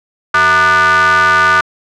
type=ring-modulated tone; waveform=square; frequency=138.1 Hz; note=C#3; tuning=6 cents flat; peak=-5 dBFS; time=0.34-1.61 s; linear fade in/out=5 ms; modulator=1340 Hz; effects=low-pass 6000 Hz 12 dB/octave